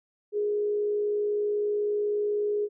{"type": "tone with frequency modulation", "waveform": "sine", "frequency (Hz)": 415.9, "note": "G#4", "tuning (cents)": 2, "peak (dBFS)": -24, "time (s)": [0.32, 2.69], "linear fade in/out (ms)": 50, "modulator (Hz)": 56.1, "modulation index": 0.22, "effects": []}